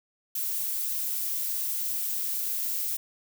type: noise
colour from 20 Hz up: violet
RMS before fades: -30 dBFS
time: 0.35-2.97 s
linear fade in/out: 5 ms
effects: none